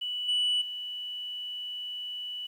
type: tone with level steps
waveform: sine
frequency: 2960 Hz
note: F#7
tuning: in tune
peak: -30 / -22 / -34 dBFS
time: 0.01-2.47 s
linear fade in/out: 10 ms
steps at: 0.28 / 0.61 s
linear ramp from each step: 10 ms
effects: tanh soft clip ceiling -22 dBFS + 10-bit